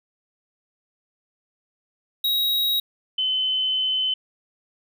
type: tone pair in turn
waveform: square / sine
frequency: 3815 / 3045 Hz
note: A#7 / F#7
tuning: +39 / +49 cents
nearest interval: major third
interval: 390 cents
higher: first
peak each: -20 dBFS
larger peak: neither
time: 2.24-2.8 / 3.18-4.14 s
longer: second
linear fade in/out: 5 ms
effects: none